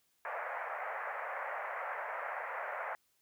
pink band-pass noise, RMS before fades -40 dBFS, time 0.25-2.95 s, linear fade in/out 0 ms, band 550 to 2100 Hz, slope 48 dB/octave, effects white hiss -75 dBFS RMS until 3.21 s

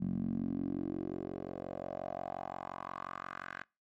10% pulse tone with band-pass filter sweep, 45.65 Hz, F#1, 23 cents flat, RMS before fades -39 dBFS, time 0-3.64 s, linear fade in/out 20 ms, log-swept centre 190 to 1600 Hz, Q 3.9, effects noise-tail reverb RT60 0.3 s tail -26 dB re dry + MP3 48 kbps

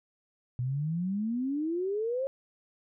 sine exponential sweep, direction up, 120.7 to 550 Hz, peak -28 dBFS, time 0.59-2.27 s, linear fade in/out 0 ms, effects none

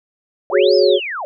sine linear two-way sweep, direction up then down, 530 to 5280 to 530 Hz, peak -22 dBFS, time 0.5-1.25 s, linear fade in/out 0 ms, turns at 0.75 s
sine chord, F# suspended second, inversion none, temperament equal, 370 / 415.3 / 554.4 Hz, F#4 / G#4 / C#5, 0 / 0 / 0 cents, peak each -14 dBFS, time 0.51-1 s, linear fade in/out 50 ms
effects none

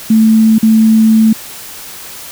sine tone with dropouts, 220.8 Hz, A3, 6 cents sharp, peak -4 dBFS, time 0.1-1.33 s, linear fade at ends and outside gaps 5 ms, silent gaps 0.584-0.628 s, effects white hiss -29 dBFS RMS until 2.31 s

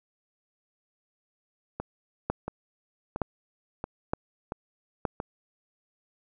two click trains, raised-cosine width 1 ms, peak -18 / -12 dBFS, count 6 / 4, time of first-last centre 1.8-5.201 / 2.3-5.052 s, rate 1.47 / 1.09 Hz, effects none

